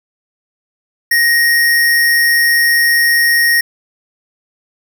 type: tone with sample-and-hold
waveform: sine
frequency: 1875 Hz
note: A#6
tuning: 10 cents sharp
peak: -8 dBFS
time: 1.11-3.61 s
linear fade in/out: 5 ms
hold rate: 7350 Hz
effects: none